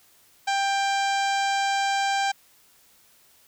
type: harmonic tone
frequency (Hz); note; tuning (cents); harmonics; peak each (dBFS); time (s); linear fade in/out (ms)
790; G5; +13; 1 / 2 / 3 / 4 / 5 / 6 / 7 / 8 / 9 / 10; -23 / -29 / -33 / -35 / -37 / -39 / -40 / -41 / -42 / -43; 0.47-2.32; 10
effects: white hiss -58 dBFS RMS until 3.47 s